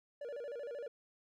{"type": "tone with vibrato", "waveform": "triangle", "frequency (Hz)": 523, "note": "C5", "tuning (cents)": -1, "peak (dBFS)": -39, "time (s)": [0.21, 0.88], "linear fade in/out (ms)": 5, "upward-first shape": "square", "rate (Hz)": 13, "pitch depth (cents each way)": 170, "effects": []}